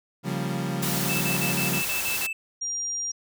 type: chord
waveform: 35% pulse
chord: G half-diminished seventh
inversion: second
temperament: equal with one note detuned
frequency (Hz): 138.59 / 174.61 / 196 / 230.9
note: Db3 / F3 / G3 / Bb3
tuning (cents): 0 / 0 / 0 / -16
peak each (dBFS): -29 / -29 / -31 / -35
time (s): 0.23-1.83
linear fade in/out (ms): 50
type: noise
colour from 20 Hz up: white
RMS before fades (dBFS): -29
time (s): 0.82-2.27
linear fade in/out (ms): 10
type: tone bursts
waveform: triangle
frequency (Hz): 2637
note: E7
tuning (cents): 0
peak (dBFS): -26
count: 8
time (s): 1.09-2.33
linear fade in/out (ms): 5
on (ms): 120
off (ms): 40
type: tone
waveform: sine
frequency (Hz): 5700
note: F8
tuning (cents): +34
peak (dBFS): -27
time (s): 2.61-3.12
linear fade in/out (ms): 10
effects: none